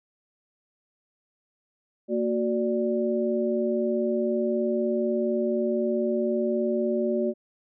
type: tone cluster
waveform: sine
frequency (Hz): 230 / 369.5 / 586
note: A#3 / F#4 / D5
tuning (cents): -23 / -2 / -4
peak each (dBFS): -27 / -26 / -28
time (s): 2.08-7.34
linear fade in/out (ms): 50
effects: none